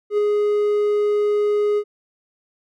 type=tone with ADSR envelope; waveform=triangle; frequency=415.8 Hz; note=G#4; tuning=2 cents sharp; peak=-12 dBFS; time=0.1-1.84 s; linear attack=80 ms; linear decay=6 ms; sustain=-2 dB; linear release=63 ms; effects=none